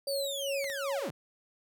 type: linear sweep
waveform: sawtooth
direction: down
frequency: 4699 to 96.2 Hz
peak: -32 dBFS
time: 0.07-1.11 s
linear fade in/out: 10 ms
type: tone with tremolo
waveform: sine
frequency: 554.4 Hz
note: C#5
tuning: in tune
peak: -30 dBFS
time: 0.07-1.09 s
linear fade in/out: 2 ms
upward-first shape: sine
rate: 2.6 Hz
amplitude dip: 60%
type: clicks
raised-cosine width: 0.2 ms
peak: -27 dBFS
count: 2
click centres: 0.643 / 0.7 s
effects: none